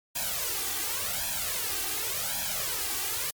white noise with flanger, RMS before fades -31 dBFS, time 0.15-3.31 s, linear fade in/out 10 ms, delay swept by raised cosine 1.2 to 2.6 ms, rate 0.89 Hz, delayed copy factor +1, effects MP3 96 kbps

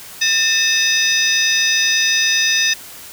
sine tone cluster, 1798 / 2598 / 3668 / 5030 / 5970 Hz, A6 / E7 / A#7 / D#8 / F#8, +37 / -26 / -29 / +18 / +15 cents, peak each -19 dBFS, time 0.21-2.74 s, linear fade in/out 10 ms, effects tanh soft clip ceiling -4 dBFS + white hiss -36 dBFS RMS until 3.12 s

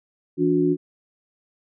sine tone cluster, 164.9 / 286.7 / 361.6 Hz, E3 / D4 / F#4, +1 / -42 / -40 cents, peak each -25 / -20 / -20 dBFS, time 0.37-0.77 s, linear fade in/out 50 ms, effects none

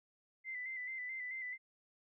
sine tone with vibrato, 2035 Hz, C7, 49 cents flat, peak -40 dBFS, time 0.44-1.58 s, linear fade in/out 50 ms, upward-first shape square, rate 4.6 Hz, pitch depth 38 cents each way, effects none

